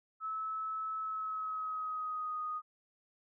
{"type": "tone with pitch glide", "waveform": "sine", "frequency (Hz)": [1300, 1241.3], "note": ["E6", "D#6"], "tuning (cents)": [-24, -4], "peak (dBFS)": -35, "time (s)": [0.2, 2.62], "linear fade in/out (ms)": 50, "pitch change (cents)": -80, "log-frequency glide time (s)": [0.99, 2.41], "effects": []}